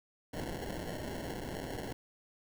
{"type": "noise with sample-and-hold", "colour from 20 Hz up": "violet", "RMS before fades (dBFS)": -40, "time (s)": [0.33, 1.93], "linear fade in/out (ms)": 5, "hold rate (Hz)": 1225, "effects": []}